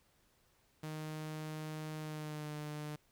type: tone with pitch glide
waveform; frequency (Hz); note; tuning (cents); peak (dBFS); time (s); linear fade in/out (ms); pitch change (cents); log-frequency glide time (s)
sawtooth; 155.1 to 150.25; D#3 to D3; -5 to +40; -37; 0.83-2.96; 5; -55; 1.98-2.52
effects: pink hiss -72 dBFS RMS until 3.11 s